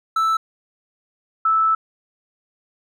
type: tone pair in turn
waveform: triangle / sine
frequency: 1318.5 / 1313.4 Hz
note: E6 / E6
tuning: 0 / -7 cents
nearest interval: unison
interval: 7 cents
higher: first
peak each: -14 dBFS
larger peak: neither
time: 0.16-0.37 / 1.45-1.75 s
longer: second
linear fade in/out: 5 ms
effects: none